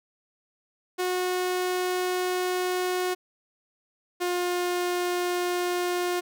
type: tone pair in turn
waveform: sawtooth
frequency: 364.2 / 355.9 Hz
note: F#4 / F4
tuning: -27 / +33 cents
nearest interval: unison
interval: 40 cents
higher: first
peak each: -21 / -21 dBFS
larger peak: neither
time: 0.98-3.15 / 4.2-6.21 s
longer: first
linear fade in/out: 20 ms
effects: none